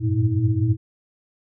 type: tone cluster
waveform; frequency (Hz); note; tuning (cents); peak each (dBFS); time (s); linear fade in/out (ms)
sine; 92.4 / 100.8 / 112 / 116.4 / 319.5; F#2 / G2 / A2 / A#2 / D#4; -2 / +49 / +31 / -2 / +46; -28 / -23 / -27 / -20 / -26; 0-0.77; 50
effects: none